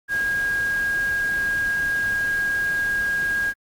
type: tone in noise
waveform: sine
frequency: 1631 Hz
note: G#6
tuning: 32 cents flat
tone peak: -20 dBFS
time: 0.08-3.54 s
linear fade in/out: 50 ms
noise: pink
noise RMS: -37 dBFS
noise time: 0.08-3.54 s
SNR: +14 dB
effects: Opus 48 kbps